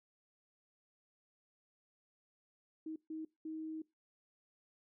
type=tone bursts at uneven times; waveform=sine; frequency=316.2 Hz; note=D#4; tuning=28 cents sharp; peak=-40 dBFS; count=3; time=2.86-2.96 / 3.1-3.25 / 3.45-3.82 s; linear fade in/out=5 ms; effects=noise-tail reverb RT60 0.2 s tail -21 dB re dry